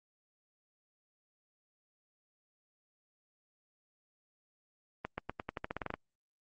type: accelerating click train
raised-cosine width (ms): 0.5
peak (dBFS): -21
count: 13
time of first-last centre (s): 5.05-5.94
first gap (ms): 130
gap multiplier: 0.89
effects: Opus 24 kbps